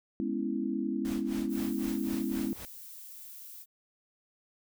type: chord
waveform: sine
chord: C# minor seventh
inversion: second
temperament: equal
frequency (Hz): 207.7 / 246.9 / 277.2 / 329.6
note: G#3 / B3 / C#4 / E4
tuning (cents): 0 / 0 / 0 / 0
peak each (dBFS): -35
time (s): 0.2-2.53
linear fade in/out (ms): 0
type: noise with tremolo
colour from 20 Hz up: pink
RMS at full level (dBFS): -43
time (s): 1.05-2.65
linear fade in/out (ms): 0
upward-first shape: sine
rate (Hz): 3.9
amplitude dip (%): 90
type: noise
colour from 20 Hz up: violet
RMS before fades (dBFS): -47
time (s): 1.48-3.66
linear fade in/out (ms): 50
effects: none